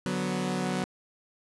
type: chord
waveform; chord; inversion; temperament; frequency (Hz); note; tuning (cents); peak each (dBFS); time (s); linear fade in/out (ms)
sawtooth; B minor; first; equal; 146.83 / 185 / 246.9; D3 / F#3 / B3; 0 / 0 / 0; -32 / -26 / -29; 0.06-0.84; 0
effects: resampled to 24000 Hz